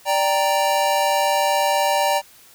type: chord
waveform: square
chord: G minor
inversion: second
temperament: equal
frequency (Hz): 587.3 / 784 / 932.3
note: D5 / G5 / Bb5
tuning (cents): 0 / 0 / 0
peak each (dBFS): -22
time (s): 0.05-2.22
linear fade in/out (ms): 50
effects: white hiss -49 dBFS RMS until 2.54 s